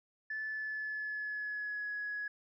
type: tone with pitch glide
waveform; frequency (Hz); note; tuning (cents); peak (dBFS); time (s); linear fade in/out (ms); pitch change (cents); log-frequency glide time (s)
sine; 1742 to 1678.8; A6 to G#6; -18 to +18; -35; 0.3-2.28; 5; -64; 0.47-1.92
effects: tanh soft clip ceiling -31 dBFS